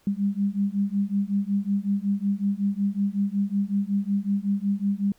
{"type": "beating tone pair", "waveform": "sine", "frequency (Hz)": [197.4, 202.8], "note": ["G3", "G#3"], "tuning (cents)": [12, -41], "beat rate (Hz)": 5.4, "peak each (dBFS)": -25, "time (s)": [0.07, 5.12], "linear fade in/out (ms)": 2, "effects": ["pink hiss -62 dBFS RMS until 5.18 s"]}